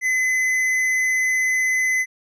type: tone with tanh clipping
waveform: sine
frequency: 2029 Hz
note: B6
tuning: 46 cents sharp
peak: -19 dBFS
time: 0.01-2.06 s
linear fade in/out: 50 ms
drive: 10 dB
effects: none